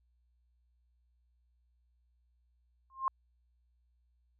sine tone with exponential growth, 1063 Hz, C6, 27 cents sharp, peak -24 dBFS, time 2.9-3.08 s, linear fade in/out 1 ms, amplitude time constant 38 ms, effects added 60 Hz sine -69 dBFS peak until 4.39 s

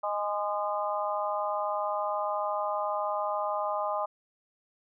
harmonic tone with a mistuned harmonic, 206.6 Hz, G#3, 9 cents flat, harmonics 3 / 4 / 5 / 6, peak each -32 / -33 / -34 / -35 dBFS, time 0.03-4.06 s, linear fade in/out 10 ms, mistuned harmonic 6, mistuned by -26 cents, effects none

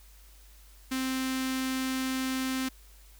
sawtooth tone with notch filter, 261.6 Hz, C4, in tune, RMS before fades -31 dBFS, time 0.91-2.69 s, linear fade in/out 10 ms, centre 610 Hz, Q 0.52, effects added 50 Hz sine -52 dBFS peak until 3.19 s + white hiss -59 dBFS RMS until 3.19 s

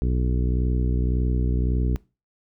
harmonic tone, 61.8 Hz, B1, 2 cents sharp, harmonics 1 / 2 / 3 / 4 / 5 / 6 / 7, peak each -21 / -27 / -31 / -33 / -35 / -37 / -38 dBFS, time 0.02-1.96 s, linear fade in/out 0 ms, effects noise-tail reverb RT60 0.3 s tail -22 dB re dry

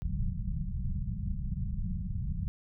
pink low-pass noise, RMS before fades -33 dBFS, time 0.02-2.48 s, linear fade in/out 0 ms, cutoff 200 Hz, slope 96 dB/octave, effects none

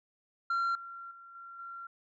sine tone with level steps, 1372 Hz, F6, 31 cents flat, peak -25 / -42 / -49 / -45 / -41 dBFS, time 0.5-1.87 s, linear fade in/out 5 ms, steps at 0.75 / 1.11 / 1.35 / 1.59 s, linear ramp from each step 2 ms, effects tanh soft clip ceiling -27 dBFS

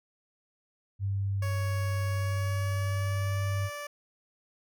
sine tone, 98.6 Hz, G2, 11 cents sharp, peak -27 dBFS, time 0.99-3.7 s, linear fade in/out 50 ms
15% pulse tone with pitch glide, 557 to 583 Hz, C#5 to D5, +8 to -13 cents, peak -30 dBFS, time 1.42-3.87 s, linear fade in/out 5 ms, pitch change +79 cents, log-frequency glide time 2.05-3.44 s
effects none

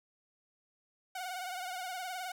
sawtooth tone with vibrato, 734 Hz, F#5, 14 cents flat, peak -34 dBFS, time 1.15-2.32 s, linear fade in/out 5 ms, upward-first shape triangle, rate 19 Hz, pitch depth 76 cents each way, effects none

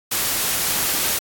white noise, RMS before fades -21 dBFS, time 0.11-1.19 s, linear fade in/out 10 ms, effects AAC 64 kbps

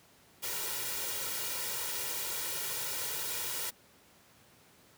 white noise with comb filter, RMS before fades -36 dBFS, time 0.42-3.71 s, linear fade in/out 20 ms, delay 2.1 ms, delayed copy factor +0.75, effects pink hiss -61 dBFS RMS until 4.97 s + high-pass 100 Hz 12 dB/octave

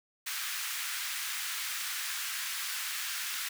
pink high-pass noise, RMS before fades -36 dBFS, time 0.26-3.49 s, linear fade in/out 10 ms, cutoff 1400 Hz, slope 24 dB/octave, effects none

